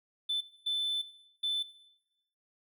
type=tone bursts at uneven times; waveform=triangle; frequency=3520 Hz; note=A7; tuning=in tune; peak=-26 dBFS; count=3; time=0.29-0.41 / 0.66-1.02 / 1.43-1.63 s; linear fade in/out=10 ms; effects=noise-tail reverb RT60 1.0 s tail -20 dB re dry + tanh soft clip ceiling -25 dBFS